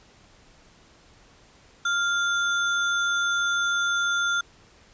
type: tone with sample-and-hold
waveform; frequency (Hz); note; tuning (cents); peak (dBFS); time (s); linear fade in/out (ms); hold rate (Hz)
sine; 1396.9; F6; 0; -21; 1.85-4.41; 5; 4900
effects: pink hiss -55 dBFS RMS until 4.93 s + resampled to 16000 Hz